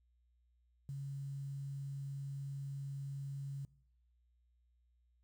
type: tone with quantisation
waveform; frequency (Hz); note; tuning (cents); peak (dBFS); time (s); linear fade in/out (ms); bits
sine; 138.59; C#3; 0; -40; 0.89-3.65; 0; 11
effects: noise-tail reverb RT60 0.7 s tail -21 dB re dry + added 60 Hz sine -70 dBFS peak until 5.23 s